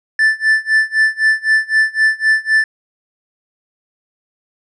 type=tone with tremolo; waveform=triangle; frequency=1760 Hz; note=A6; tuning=in tune; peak=-6 dBFS; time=0.19-2.64 s; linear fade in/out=2 ms; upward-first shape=sine; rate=3.9 Hz; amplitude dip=95%; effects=resampled to 24000 Hz